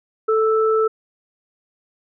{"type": "tone pair together", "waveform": "sine", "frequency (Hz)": [440.2, 1319], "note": ["A4", "E6"], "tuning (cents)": [1, 1], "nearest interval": "octave + perfect fifth", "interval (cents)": 1900, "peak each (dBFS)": [-15, -21], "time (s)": [0.28, 0.88], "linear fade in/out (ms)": 10, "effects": []}